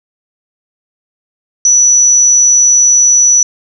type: tone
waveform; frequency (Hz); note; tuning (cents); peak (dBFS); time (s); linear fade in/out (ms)
sine; 5920; F#8; 0; -4; 1.65-3.43; 2
effects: none